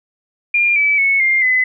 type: tone with pitch steps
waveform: sine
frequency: 2403 / 2301 / 2204 / 2110 / 2021 Hz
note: D7 / D7 / C#7 / C7 / B6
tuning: +39 / -36 / -11 / +14 / +39 cents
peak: -11 dBFS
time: 0.54-1.64 s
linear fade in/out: 5 ms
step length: 220 ms
effects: none